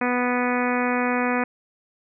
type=harmonic tone; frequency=246.9 Hz; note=B3; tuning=in tune; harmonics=1 / 2 / 3 / 4 / 5 / 6 / 7 / 8 / 9 / 10; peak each=-24 / -27 / -29 / -30 / -31 / -32 / -32 / -33 / -34 / -34 dBFS; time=0.01-1.44 s; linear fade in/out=5 ms; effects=none